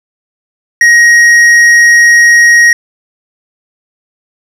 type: tone with tanh clipping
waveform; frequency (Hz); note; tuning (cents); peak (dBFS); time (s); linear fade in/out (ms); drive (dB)
sine; 1884; A#6; +18; -3; 0.81-2.73; 2; 9
effects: none